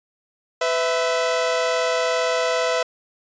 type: tone pair together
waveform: sawtooth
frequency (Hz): 502 / 656.8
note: B4 / E5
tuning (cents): +28 / -6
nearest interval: perfect fourth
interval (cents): 466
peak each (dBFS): -18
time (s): 0.61-2.83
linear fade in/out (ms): 5
effects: resampled to 16000 Hz